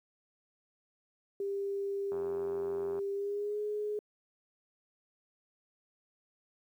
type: tone with pitch glide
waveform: sine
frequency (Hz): 397.6 to 419.3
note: G4 to G#4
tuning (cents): +25 to +17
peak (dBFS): -32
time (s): 1.4-3.99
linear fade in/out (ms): 2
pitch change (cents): +92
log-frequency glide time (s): 3.13-3.59
type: click train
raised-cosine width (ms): 1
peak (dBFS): -32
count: 77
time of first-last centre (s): 2.12-2.99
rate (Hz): 87.4
effects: high-pass 100 Hz 12 dB/octave + 11-bit